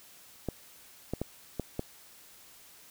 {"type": "clicks", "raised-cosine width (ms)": 2, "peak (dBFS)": -18, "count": 5, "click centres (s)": [0.487, 1.136, 1.216, 1.597, 1.794], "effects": ["white hiss -55 dBFS RMS until 2.9 s"]}